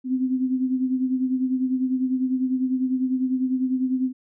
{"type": "beating tone pair", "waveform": "sine", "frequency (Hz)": [256.6, 266.6], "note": ["C4", "C4"], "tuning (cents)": [-34, 33], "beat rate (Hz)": 10, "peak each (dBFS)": [-21, -28], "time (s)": [0.04, 4.13], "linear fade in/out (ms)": 50, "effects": []}